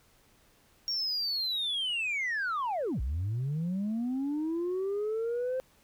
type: linear two-way sweep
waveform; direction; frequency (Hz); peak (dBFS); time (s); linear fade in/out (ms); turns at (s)
sine; down then up; 5588 to 55 to 523; -27; 0.88-5.6; 0; 3.01
effects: tanh soft clip ceiling -27 dBFS + pink hiss -64 dBFS RMS until 5.83 s